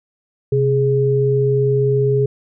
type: tone pair together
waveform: sine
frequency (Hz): 130.81 / 415.8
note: C3 / G#4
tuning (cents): 0 / +2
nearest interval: octave + minor sixth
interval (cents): 2002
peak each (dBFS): -16 / -15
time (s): 0.52-2.26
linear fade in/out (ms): 5
effects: none